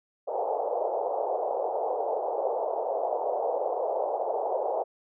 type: band-pass noise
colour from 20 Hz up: pink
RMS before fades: -29 dBFS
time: 0.27-4.84 s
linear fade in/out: 20 ms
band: 450 to 840 Hz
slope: 48 dB/octave
effects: none